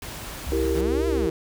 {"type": "noise", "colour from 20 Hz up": "pink", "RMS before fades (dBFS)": -36, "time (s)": [0.02, 0.81], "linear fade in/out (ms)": 2}
{"type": "tone with vibrato", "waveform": "sine", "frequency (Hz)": 67.1, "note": "C2", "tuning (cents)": 44, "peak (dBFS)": -26, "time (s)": [0.46, 1.27], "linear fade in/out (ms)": 10, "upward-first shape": "square", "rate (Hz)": 4.6, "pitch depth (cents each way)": 23}
{"type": "chord", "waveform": "sine", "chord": "E diminished", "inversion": "none", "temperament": "equal", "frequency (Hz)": [329.6, 392, 466.2], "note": ["E4", "G4", "Bb4"], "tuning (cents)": [0, 0, 0], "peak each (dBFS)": -26, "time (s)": [0.52, 1.3], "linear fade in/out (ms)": 2}
{"type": "linear two-way sweep", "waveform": "sawtooth", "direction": "up then down", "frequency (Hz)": [146.83, 346.3, 146.83], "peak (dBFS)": -26, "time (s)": [0.75, 1.3], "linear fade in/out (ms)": 2, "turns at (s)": 1.07}
{"effects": []}